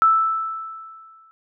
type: tone with exponential decay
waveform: sine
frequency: 1318.5 Hz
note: E6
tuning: in tune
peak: -10 dBFS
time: 0.02-1.31 s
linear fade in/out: 0 ms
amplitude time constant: 280 ms
effects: none